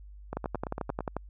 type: two click trains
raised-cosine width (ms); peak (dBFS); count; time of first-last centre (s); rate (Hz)
1; -20 / -17; 7 / 10; 0.33-1.006 / 0.37-1.166; 8.87 / 11.3
effects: added 50 Hz sine -45 dBFS peak until 1.29 s